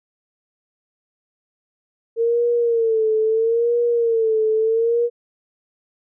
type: tone with vibrato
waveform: sine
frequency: 455.8 Hz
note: A#4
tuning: 39 cents flat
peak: -15 dBFS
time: 2.16-5.1 s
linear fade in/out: 50 ms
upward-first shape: sine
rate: 0.76 Hz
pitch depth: 77 cents each way
effects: none